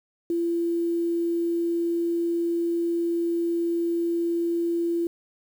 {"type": "tone with quantisation", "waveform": "sine", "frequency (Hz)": 339.8, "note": "F4", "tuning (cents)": -47, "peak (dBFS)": -22, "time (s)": [0.3, 5.07], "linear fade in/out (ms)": 2, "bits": 8, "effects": []}